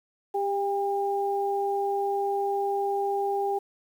sine tone pair together, 397.5 / 802 Hz, G4 / G5, +24 / +39 cents, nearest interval octave, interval 1215 cents, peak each -27 / -27 dBFS, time 0.34-3.59 s, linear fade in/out 10 ms, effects 9-bit

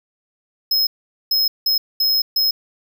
square tone bursts at uneven times, 5140 Hz, E8, 45 cents flat, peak -15 dBFS, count 5, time 0.71-0.87 / 1.31-1.48 / 1.66-1.78 / 2-2.22 / 2.36-2.51 s, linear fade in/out 5 ms, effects 8-bit

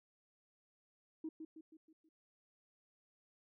sine tone with echo, 317.5 Hz, D#4, 35 cents sharp, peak -39 dBFS, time 1.24-1.29 s, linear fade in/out 5 ms, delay 160 ms, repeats 5, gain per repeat -6 dB, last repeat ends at 2.09 s, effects tanh soft clip ceiling -35 dBFS

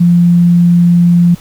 sine tone, 173.4 Hz, F3, 12 cents flat, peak -4 dBFS, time 0-1.35 s, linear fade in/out 10 ms, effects pink hiss -38 dBFS RMS until 1.4 s

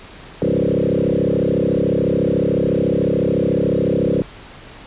sine tone with frequency modulation, 332.2 Hz, E4, 13 cents sharp, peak -14 dBFS, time 0.42-4.22 s, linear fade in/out 0 ms, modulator 33.9 Hz, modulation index 6.1, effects pink hiss -39 dBFS RMS until 4.86 s + resampled to 8000 Hz

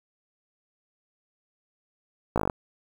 slowing click train, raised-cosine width 1 ms, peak -10 dBFS, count 8, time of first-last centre 2.36-2.498 s, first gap 17 ms, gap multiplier 1.05, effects 7-bit

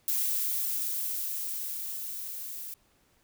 violet noise with level ramp, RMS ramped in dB -28 to -40 dBFS, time 0.08-2.74 s, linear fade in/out 0 ms, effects pink hiss -67 dBFS RMS until 3.23 s

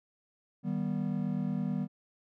triangle chord, Eb augmented, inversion none, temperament just, 155.56 / 194.45 / 243.1 Hz, Eb3 / G3 / B3, 0 / -14 / -27 cents, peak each -33 / -31 / -33 dBFS, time 0.63-1.88 s, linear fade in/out 50 ms, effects none

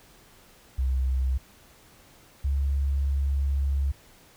sine tone pair in turn, 65 / 69.22 Hz, C2 / C#2, -11 / -2 cents, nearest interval minor second, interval 109 cents, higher second, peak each -22 dBFS, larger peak neither, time 0.78-1.38 / 2.44-3.92 s, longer second, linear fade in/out 10 ms, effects pink hiss -55 dBFS RMS until 4.36 s

